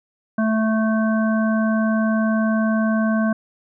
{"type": "harmonic tone", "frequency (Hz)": 220, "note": "A3", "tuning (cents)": 0, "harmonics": [1, 3, 5, 7], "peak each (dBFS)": [-17, -25, -30, -28], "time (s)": [0.38, 3.33], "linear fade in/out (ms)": 5, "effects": []}